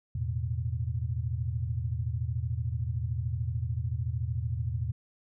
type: chord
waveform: sine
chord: E suspended fourth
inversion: none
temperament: equal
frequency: 82.41 / 110 / 123.47 Hz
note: E2 / A2 / B2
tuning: 0 / 0 / 0 cents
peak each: -33 dBFS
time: 0.15-4.92 s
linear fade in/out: 5 ms
effects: none